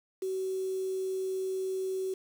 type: tone with quantisation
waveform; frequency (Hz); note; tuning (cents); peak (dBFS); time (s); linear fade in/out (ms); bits
sine; 378.2; F#4; +38; -30; 0.22-2.14; 5; 8
effects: none